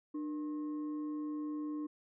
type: tone with frequency modulation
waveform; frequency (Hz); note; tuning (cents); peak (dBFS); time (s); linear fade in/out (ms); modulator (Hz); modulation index
sine; 300.1; D4; +38; -36; 0.14-1.87; 10; 775; 0.27
effects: none